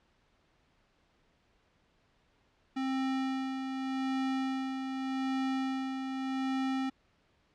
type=tone with tremolo; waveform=square; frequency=264.7 Hz; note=C4; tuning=20 cents sharp; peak=-30 dBFS; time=2.76-6.9 s; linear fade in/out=10 ms; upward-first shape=sine; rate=0.84 Hz; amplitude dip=45%; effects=pink hiss -70 dBFS RMS until 7.54 s + low-pass 4000 Hz 12 dB/octave